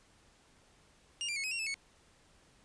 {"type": "tone with pitch steps", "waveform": "sawtooth", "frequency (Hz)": [2831, 2372, 2193, 2542, 2746, 2619, 2210], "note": ["F7", "D7", "C#7", "D#7", "F7", "E7", "C#7"], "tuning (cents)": [23, 17, -19, 36, -30, -12, -6], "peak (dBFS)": -31, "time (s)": [1.21, 1.742], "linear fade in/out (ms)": 0, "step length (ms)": 76, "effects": ["pink hiss -65 dBFS RMS until 2.64 s", "resampled to 22050 Hz"]}